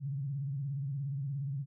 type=tone with vibrato; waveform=sine; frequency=138.59 Hz; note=C#3; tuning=in tune; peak=-33 dBFS; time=0-1.66 s; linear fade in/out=50 ms; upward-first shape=sine; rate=17 Hz; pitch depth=110 cents each way; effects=none